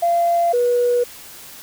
sine tone pair in turn, 687 / 485.8 Hz, F5 / B4, -29 / -29 cents, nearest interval tritone, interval 600 cents, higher first, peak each -13 dBFS, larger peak neither, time 0.02-0.53 / 0.53-1.04 s, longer neither, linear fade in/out 10 ms, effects tanh soft clip ceiling -9 dBFS + white hiss -39 dBFS RMS until 1.62 s

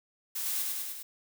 blue noise with echo, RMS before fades -34 dBFS, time 0.35-0.63 s, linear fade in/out 10 ms, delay 100 ms, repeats 4, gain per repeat -2 dB, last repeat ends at 1.03 s, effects none

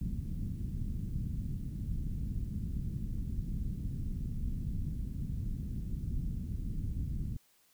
pink low-pass noise, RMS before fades -36 dBFS, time 0.01-7.37 s, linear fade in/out 5 ms, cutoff 210 Hz, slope 24 dB/octave, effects white hiss -68 dBFS RMS until 7.73 s

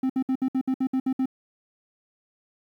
triangle tone bursts, 261.6 Hz, C4, in tune, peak -19 dBFS, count 10, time 0.03-1.258 s, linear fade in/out 5 ms, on 67 ms, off 62 ms, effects 10-bit

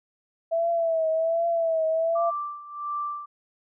sine tone with vibrato, 658 Hz, E5, 3 cents flat, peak -21 dBFS, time 0.51-2.31 s, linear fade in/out 20 ms, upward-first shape triangle, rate 1.3 Hz, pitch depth 61 cents each way
sine tone with tremolo, 1174.7 Hz, D6, in tune, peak -26 dBFS, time 2.15-3.26 s, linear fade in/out 10 ms, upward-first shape sine, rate 1.5 Hz, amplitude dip 80%
effects none

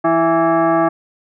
sine tone with frequency modulation, 166 Hz, E3, 12 cents sharp, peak -11 dBFS, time 0.04-0.89 s, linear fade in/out 10 ms, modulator 496 Hz, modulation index 2.1, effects none

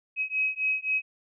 sine beating tone pair, 2543 / 2546.8 Hz, D#7 / D#7, +37 / +40 cents, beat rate 3.8 Hz, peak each -28 dBFS, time 0.16-1.02 s, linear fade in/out 50 ms, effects none

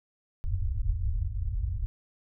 pink low-pass noise, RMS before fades -29 dBFS, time 0.44-1.86 s, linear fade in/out 0 ms, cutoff 110 Hz, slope 96 dB/octave, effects none

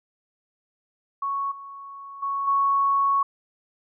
sine tone with level steps, 1108.7 Hz, C#6, in tune, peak -24 / -37 / -24 / -18 dBFS, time 1.22-3.23 s, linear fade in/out 5 ms, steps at 1.51 / 2.22 / 2.47 s, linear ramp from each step 10 ms, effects none

